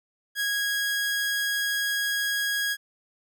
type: tone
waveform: sawtooth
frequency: 1649 Hz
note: G#6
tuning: 13 cents flat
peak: -21 dBFS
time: 0.35-2.77 s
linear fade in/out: 50 ms
effects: none